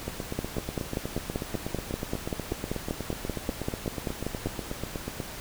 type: two click trains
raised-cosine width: 2 ms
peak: -18 / -15 dBFS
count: 43 / 22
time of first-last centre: 0.08-5.202 / 0.39-4.46 s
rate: 8.2 / 5.16 Hz
effects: pink hiss -40 dBFS RMS until 5.4 s